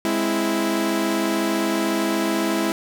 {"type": "chord", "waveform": "sawtooth", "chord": "Ab augmented", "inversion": "none", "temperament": "equal", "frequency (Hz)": [207.7, 261.6, 329.6], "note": ["Ab3", "C4", "E4"], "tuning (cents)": [0, 0, 0], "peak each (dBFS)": [-21, -24, -18], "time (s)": [0.05, 2.72], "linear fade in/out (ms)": 0, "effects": []}